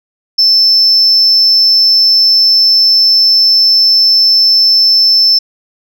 sine tone, 5300 Hz, E8, 9 cents sharp, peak -3 dBFS, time 0.38-5.39 s, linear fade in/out 10 ms, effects tanh soft clip ceiling -2 dBFS

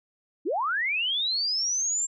sine linear sweep, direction up, 258.1 to 7459 Hz, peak -24 dBFS, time 0.45-2.07 s, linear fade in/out 20 ms, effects none

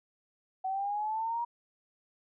sine linear sweep, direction up, 750 to 953 Hz, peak -30 dBFS, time 0.64-1.45 s, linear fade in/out 10 ms, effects none

